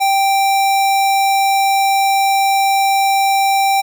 square tone, 784 Hz, G5, in tune, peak -12 dBFS, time 0-3.82 s, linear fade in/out 20 ms, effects none

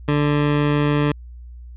20% pulse tone, 146.83 Hz, D3, in tune, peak -11 dBFS, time 0.08-1.12 s, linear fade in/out 5 ms, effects added 60 Hz sine -35 dBFS peak until 1.76 s + resampled to 8000 Hz

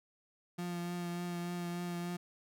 35% pulse tone with vibrato, 174.61 Hz, F3, in tune, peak -35 dBFS, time 0.58-2.17 s, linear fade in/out 10 ms, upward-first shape triangle, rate 3.4 Hz, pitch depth 20 cents each way, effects none

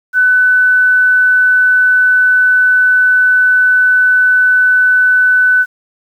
sine tone, 1500 Hz, F#6, 23 cents sharp, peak -6 dBFS, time 0.13-5.66 s, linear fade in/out 50 ms, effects 7-bit

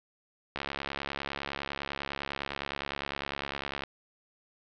click train, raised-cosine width 0.3 ms, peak -17 dBFS, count 230, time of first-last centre 0.56-3.836 s, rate 69.9 Hz, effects low-pass 5000 Hz 12 dB/octave

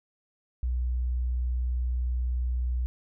sine tone, 61.6 Hz, B1, 4 cents flat, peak -25 dBFS, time 0.63-2.86 s, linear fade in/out 0 ms, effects none

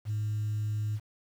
sine tone, 106.4 Hz, G#2, 42 cents sharp, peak -27 dBFS, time 0.05-1 s, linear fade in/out 50 ms, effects tanh soft clip ceiling -25 dBFS + 9-bit

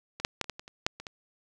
clicks, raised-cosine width 0.2 ms, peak -22 / -6 / -10 / -29 / -17 / -24 / -29 / -7 / -24 / -22 dBFS, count 10, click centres 0.2 / 0.249 / 0.413 / 0.443 / 0.497 / 0.595 / 0.679 / 0.865 / 1 / 1.068 s, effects none

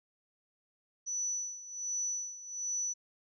sine tone with tremolo, 5950 Hz, F#8, 9 cents sharp, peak -31 dBFS, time 1.06-2.94 s, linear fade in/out 20 ms, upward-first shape sine, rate 1.3 Hz, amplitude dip 80%, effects none

